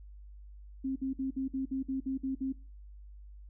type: tone bursts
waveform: sine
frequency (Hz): 266.1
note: C4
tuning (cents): +29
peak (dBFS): -30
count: 10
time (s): 0.84-2.526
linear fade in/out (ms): 10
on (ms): 120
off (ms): 54
effects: noise-tail reverb RT60 0.3 s tail -19 dB re dry + added 50 Hz sine -47 dBFS peak until 3.49 s